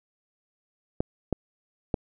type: clicks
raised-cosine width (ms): 2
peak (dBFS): -11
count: 3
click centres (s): 1.005 / 1.327 / 1.942
effects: none